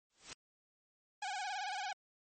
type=noise with exponential growth; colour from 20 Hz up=white; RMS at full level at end=-41 dBFS; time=0.1-0.33 s; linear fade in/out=1 ms; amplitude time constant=48 ms
type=tone with vibrato; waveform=sawtooth; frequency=784 Hz; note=G5; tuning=in tune; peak=-34 dBFS; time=1.22-1.93 s; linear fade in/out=5 ms; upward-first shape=sine; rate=18 Hz; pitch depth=120 cents each way
effects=MP3 32 kbps